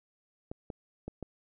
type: clicks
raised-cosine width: 2 ms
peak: -25 dBFS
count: 4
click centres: 0.515 / 0.702 / 1.08 / 1.227 s
effects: none